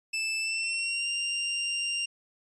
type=tone with pitch glide; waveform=sawtooth; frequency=2637 to 2786 Hz; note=E7 to F7; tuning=0 to -5 cents; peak=-25 dBFS; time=0.13-2.06 s; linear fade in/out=10 ms; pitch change=+95 cents; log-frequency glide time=0.39-1.08 s; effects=resampled to 22050 Hz